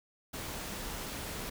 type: noise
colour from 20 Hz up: pink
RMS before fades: -40 dBFS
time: 0.33-1.5 s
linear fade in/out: 10 ms
effects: none